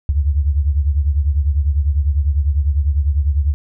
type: beating tone pair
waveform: sine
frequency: 70.8 / 80.8 Hz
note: C#2 / E2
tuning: +37 / -34 cents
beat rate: 10 Hz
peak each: -14 / -19 dBFS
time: 0.09-3.54 s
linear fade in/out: 0 ms
effects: none